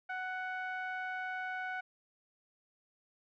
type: tone with low-pass filter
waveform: sawtooth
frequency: 743 Hz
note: F#5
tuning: 7 cents sharp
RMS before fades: -39 dBFS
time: 0.09-1.81 s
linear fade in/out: 10 ms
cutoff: 1800 Hz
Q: 6.7
effects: none